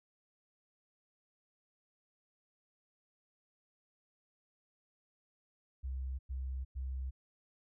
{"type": "tone bursts", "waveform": "sine", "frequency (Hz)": 65.41, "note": "C2", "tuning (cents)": 0, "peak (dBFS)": -36, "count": 3, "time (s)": [5.83, 7.11], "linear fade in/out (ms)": 20, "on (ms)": 360, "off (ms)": 100, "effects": []}